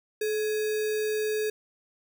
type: tone with sample-and-hold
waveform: sine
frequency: 429.3 Hz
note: A4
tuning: 43 cents flat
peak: -25 dBFS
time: 0.21-1.5 s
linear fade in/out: 5 ms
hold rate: 2100 Hz
effects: none